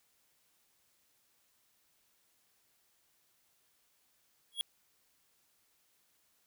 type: tone with exponential growth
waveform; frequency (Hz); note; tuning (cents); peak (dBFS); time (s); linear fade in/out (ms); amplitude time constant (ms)
square; 3322; G#7; 0; -28; 4.52-4.61; 0; 18
effects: white hiss -73 dBFS RMS until 6.46 s